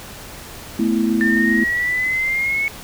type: chord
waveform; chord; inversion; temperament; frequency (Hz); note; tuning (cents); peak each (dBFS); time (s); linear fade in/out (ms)
sine; A suspended second; none; just; 220 / 247.5 / 330; A3 / B3 / E4; 0 / +4 / +2; -18 / -21 / -20; 0.79-1.64; 5
type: exponential sweep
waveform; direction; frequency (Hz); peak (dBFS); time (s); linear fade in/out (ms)
sine; up; 1786 to 2216; -17; 1.21-2.68; 0
effects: pink hiss -36 dBFS RMS until 2.83 s